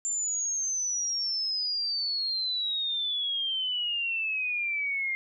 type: exponential sweep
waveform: sine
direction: down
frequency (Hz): 7290 to 2109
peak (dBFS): -27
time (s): 0.05-5.15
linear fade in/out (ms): 0
effects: none